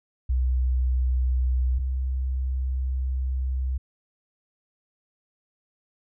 sine tone pair in turn, 63.3 / 64.82 Hz, B1 / C2, +43 / -16 cents, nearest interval unison, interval 41 cents, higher second, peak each -19 / -23 dBFS, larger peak first, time 0.29-1.79 / 1.79-3.78 s, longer second, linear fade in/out 10 ms, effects tanh soft clip ceiling -15 dBFS

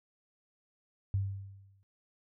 sine tone with exponential decay, 98 Hz, G2, in tune, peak -26 dBFS, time 1.14-1.83 s, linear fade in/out 0 ms, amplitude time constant 150 ms, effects noise-tail reverb RT60 0.1 s tail -25 dB re dry

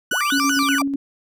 35% pulse tone with vibrato, 1318.5 Hz, E6, in tune, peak -17 dBFS, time 0.11-0.82 s, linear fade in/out 5 ms, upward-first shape square, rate 5.2 Hz, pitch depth 200 cents each way
sine linear two-way sweep, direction up then down, 104 to 6450 to 471.6 Hz, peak -26 dBFS, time 0.11-0.83 s, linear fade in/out 10 ms, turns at 0.49 s
sine tone with tremolo, 277.2 Hz, C#4, in tune, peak -18 dBFS, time 0.32-0.96 s, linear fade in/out 5 ms, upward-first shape square, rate 8.1 Hz, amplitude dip 35%
effects none

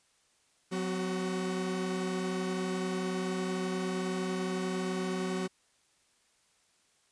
45% pulse tone cluster, 183.3 / 254.3 / 375.4 Hz, F#3 / C4 / F#4, -16 / -49 / +25 cents, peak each -34 / -40 / -35 dBFS, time 0.71-5.48 s, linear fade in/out 20 ms, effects white hiss -69 dBFS RMS until 7.11 s + resampled to 22050 Hz

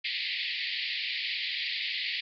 pink band-pass noise, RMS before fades -33 dBFS, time 0.04-2.21 s, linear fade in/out 10 ms, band 1900 to 4700 Hz, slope 96 dB/octave, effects none

